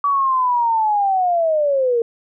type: linear sweep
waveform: sine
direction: down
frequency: 1148 to 455 Hz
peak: -14 dBFS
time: 0.04-2.02 s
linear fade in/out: 2 ms
effects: none